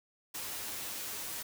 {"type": "noise with comb filter", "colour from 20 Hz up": "white", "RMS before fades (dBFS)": -40, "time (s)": [0.34, 1.43], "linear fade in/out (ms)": 10, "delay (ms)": 9.6, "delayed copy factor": 0.5, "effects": []}